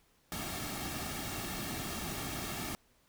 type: noise with comb filter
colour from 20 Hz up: pink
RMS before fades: -39 dBFS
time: 0.32-2.75 s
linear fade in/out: 0 ms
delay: 2 ms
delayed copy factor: -0.6
effects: pink hiss -69 dBFS RMS until 3.08 s